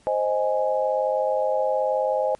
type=chord; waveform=sine; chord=Ab major; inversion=first; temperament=equal; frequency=523.3 / 622.3 / 830.6 Hz; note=C5 / Eb5 / Ab5; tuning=0 / 0 / 0 cents; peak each=-23 / -24 / -26 dBFS; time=0.07-2.35 s; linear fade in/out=0 ms; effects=pink hiss -58 dBFS RMS until 2.39 s + MP3 48 kbps